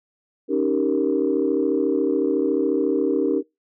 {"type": "chord", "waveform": "sine", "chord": "Eb dominant seventh", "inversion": "third", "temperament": "equal", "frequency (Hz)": [277.2, 311.1, 392, 466.2], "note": ["Db4", "Eb4", "G4", "Bb4"], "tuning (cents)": [0, 0, 0, 0], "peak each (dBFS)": -23, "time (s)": [0.48, 3.43], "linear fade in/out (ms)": 50, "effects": ["noise-tail reverb RT60 0.2 s tail -23 dB re dry", "tanh soft clip ceiling -9 dBFS"]}